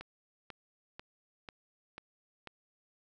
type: click train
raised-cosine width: 0.3 ms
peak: -28 dBFS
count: 6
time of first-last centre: 0.01-2.473 s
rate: 2.03 Hz
effects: none